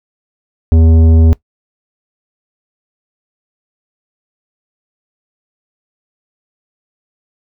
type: tone with tanh clipping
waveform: sine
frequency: 81.2 Hz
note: E2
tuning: 26 cents flat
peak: -6 dBFS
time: 0.72-1.33 s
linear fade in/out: 0 ms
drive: 12 dB
effects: noise-tail reverb RT60 0.1 s tail -19 dB re dry